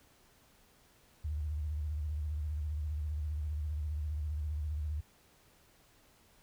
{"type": "tone with vibrato", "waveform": "sine", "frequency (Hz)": 75.5, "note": "D2", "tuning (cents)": 48, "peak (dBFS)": -33, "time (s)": [1.24, 5.01], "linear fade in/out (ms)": 10, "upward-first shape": "square", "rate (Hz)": 15, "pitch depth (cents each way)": 72, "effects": ["pink hiss -65 dBFS RMS until 6.42 s"]}